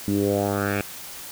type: tone with low-pass filter sweep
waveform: 10% pulse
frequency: 100.4 Hz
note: G2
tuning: 42 cents sharp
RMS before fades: -23 dBFS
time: 0.08-0.81 s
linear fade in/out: 0 ms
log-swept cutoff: 250 to 2500 Hz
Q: 3
effects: white hiss -38 dBFS RMS until 1.31 s